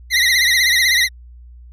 25% pulse tone with vibrato, 1975.5 Hz, B6, in tune, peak -8 dBFS, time 0.1-1.09 s, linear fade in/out 50 ms, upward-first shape triangle, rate 16 Hz, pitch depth 120 cents each way, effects added 60 Hz sine -37 dBFS peak until 1.72 s + low-pass 12000 Hz 12 dB/octave

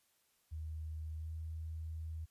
sine tone with pitch glide, 78.6 to 80.02 Hz, D#2 to D#2, +18 to +49 cents, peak -40 dBFS, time 0.51-2.26 s, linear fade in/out 20 ms, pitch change +31 cents, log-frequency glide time 1.15-1.31 s, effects white hiss -75 dBFS RMS until 2.3 s + resampled to 32000 Hz

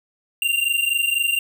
square tone pair together, 2768 / 2792 Hz, F7 / F7, -16 / -1 cents, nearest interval unison, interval 15 cents, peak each -22 dBFS, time 0.42-1.39 s, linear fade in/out 2 ms, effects none

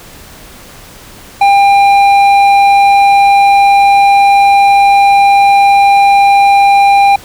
sine tone with hard clipping, 799 Hz, G5, 33 cents sharp, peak -5 dBFS, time 1.41-7.16 s, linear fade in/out 5 ms, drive 8 dB, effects pink hiss -34 dBFS RMS until 7.24 s

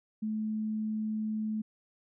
sine tone, 216.3 Hz, A3, 29 cents flat, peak -30 dBFS, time 0.22-1.62 s, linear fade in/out 10 ms, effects none

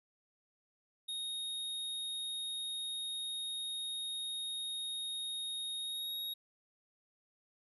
square tone with pitch glide, 3729 to 3768 Hz, A#7 to A#7, 0 to +18 cents, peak -38 dBFS, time 1.08-6.34 s, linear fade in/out 10 ms, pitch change +18 cents, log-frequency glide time 5.78-6.14 s, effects none

